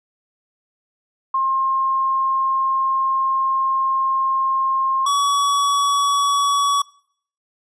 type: tone pair in turn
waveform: sine / square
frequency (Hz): 1065 / 1131.8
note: C6 / C#6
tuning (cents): +30 / +36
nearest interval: minor second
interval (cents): 106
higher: second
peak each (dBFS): -16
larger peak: neither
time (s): 1.34-5.06 / 5.06-6.82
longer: first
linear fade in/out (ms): 5
effects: noise-tail reverb RT60 0.6 s tail -22 dB re dry + resampled to 22050 Hz